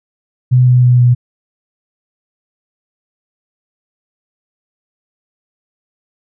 sine tone with pitch steps, 126 / 124.91 / 123.84 / 122.77 Hz, B2 / B2 / B2 / B2, +35 / +20 / +5 / -10 cents, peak -5 dBFS, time 0.51-1.15 s, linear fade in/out 20 ms, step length 160 ms, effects none

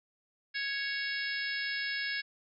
harmonic tone with a mistuned harmonic, 554.4 Hz, C#5, in tune, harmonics 3 / 4 / 5 / 6 / 7 / 8 / 9, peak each -35 / -38 / -44 / -46 / -44 / -44 / -41 dBFS, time 0.54-2.22 s, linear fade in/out 20 ms, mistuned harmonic 9, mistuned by +46 cents, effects none

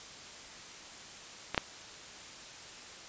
clicks, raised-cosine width 0.3 ms, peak -16 / -9 dBFS, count 2, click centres 1.546 / 1.578 s, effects white hiss -48 dBFS RMS until 3.08 s + resampled to 16000 Hz

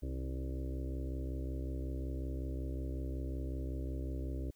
harmonic tone with a mistuned harmonic, 65.41 Hz, C2, in tune, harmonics 1 / 2 / 4 / 5 / 6 / 7 / 8 / 9, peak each -37 / -45 / -46 / -48 / -51 / -55 / -56 / -55 dBFS, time 0.02-4.51 s, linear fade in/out 10 ms, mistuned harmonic 4, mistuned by +41 cents, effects white hiss -73 dBFS RMS until 4.55 s

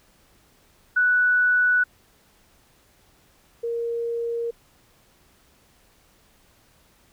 sine tone pair in turn, 1480 / 467 Hz, F#6 / A#4, 0 / +3 cents, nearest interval octave + minor sixth, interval 1997 cents, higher first, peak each -16 / -24 dBFS, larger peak first, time 0.96-1.84 / 3.63-4.51 s, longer neither, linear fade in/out 10 ms, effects pink hiss -59 dBFS RMS until 7.12 s

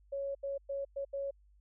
sine tone bursts at uneven times, 555 Hz, C#5, 2 cents sharp, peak -34 dBFS, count 5, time 0.12-0.35 / 0.43-0.58 / 0.69-0.85 / 0.96-1.05 / 1.13-1.31 s, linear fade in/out 10 ms, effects added 50 Hz sine -61 dBFS peak until 1.6 s

